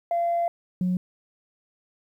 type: tone pair in turn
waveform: sine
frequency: 686 / 181.7 Hz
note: F5 / F#3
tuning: -31 / -31 cents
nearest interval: octave + major seventh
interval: 2300 cents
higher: first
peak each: -20 / -20 dBFS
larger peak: neither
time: 0.11-0.48 / 0.81-0.97 s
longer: first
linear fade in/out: 2 ms
effects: tanh soft clip ceiling -18 dBFS + 10-bit